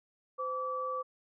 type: tone pair together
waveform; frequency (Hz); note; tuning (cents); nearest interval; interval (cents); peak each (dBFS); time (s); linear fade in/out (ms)
sine; 514 / 1153.9; C5 / D6; -31 / -31; octave + major second; 1400; -37 / -34; 0.38-1.03; 20
effects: none